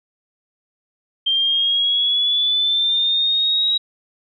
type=exponential sweep; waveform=sine; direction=up; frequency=3162 to 3842 Hz; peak=-15 dBFS; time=1.26-3.78 s; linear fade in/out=10 ms; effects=none